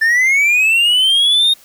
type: linear sweep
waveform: triangle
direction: up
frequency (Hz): 1760 to 3723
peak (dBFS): -8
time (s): 0.01-1.54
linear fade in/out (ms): 10
effects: white hiss -46 dBFS RMS until 1.64 s